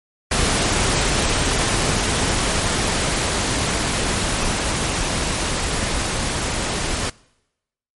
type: noise with level ramp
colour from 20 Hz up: pink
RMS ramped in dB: -18 to -23 dBFS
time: 0.31-7.1 s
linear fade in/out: 5 ms
effects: noise-tail reverb RT60 0.9 s tail -24 dB re dry + MP3 48 kbps